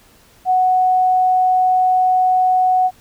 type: tone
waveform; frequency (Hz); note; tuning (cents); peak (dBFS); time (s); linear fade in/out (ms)
sine; 740; F#5; 0; -11; 0.45-2.91; 50
effects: pink hiss -50 dBFS RMS until 3 s